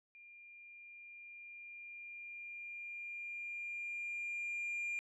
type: tone with level ramp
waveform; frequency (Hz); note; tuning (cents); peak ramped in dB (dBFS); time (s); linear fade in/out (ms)
sine; 2400; D7; +37; -55 to -34; 0.15-4.99; 0
effects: tanh soft clip ceiling -35 dBFS